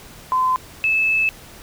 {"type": "tone pair in turn", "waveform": "sine", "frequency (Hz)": [1026, 2613], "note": ["C6", "E7"], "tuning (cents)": [-34, -16], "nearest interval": "octave + major third", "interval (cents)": 1618, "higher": "second", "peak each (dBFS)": -15, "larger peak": "neither", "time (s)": [[0.32, 0.56], [0.84, 1.29]], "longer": "second", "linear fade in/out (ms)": 0, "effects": ["pink hiss -42 dBFS RMS until 1.62 s"]}